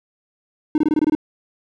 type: tone bursts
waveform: triangle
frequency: 305.5 Hz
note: D#4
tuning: 32 cents flat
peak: -11 dBFS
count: 8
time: 0.75-1.151 s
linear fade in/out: 2 ms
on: 30 ms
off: 23 ms
effects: none